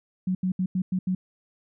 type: tone bursts at uneven times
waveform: sine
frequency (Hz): 185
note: F#3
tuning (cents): 0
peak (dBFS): -22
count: 6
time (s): 0.27-0.35 / 0.43-0.52 / 0.59-0.66 / 0.75-0.82 / 0.92-0.99 / 1.07-1.15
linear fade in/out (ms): 5
effects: none